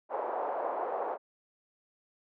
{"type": "band-pass noise", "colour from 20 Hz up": "white", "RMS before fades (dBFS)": -34, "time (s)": [0.09, 1.18], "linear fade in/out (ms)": 50, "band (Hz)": [470, 860], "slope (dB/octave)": 24, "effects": []}